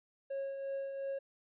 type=tone with tremolo; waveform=triangle; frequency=547 Hz; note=C#5; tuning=23 cents flat; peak=-32 dBFS; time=0.3-1.19 s; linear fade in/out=10 ms; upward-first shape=triangle; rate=2.8 Hz; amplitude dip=50%; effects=tanh soft clip ceiling -28 dBFS + resampled to 8000 Hz